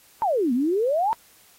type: exponential two-way sweep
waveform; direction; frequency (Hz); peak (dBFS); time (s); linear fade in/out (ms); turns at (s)
sine; down then up; 936 to 231.8 to 936; -19; 0.22-1.13; 0; 0.53
effects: white hiss -55 dBFS RMS until 1.58 s + AAC 48 kbps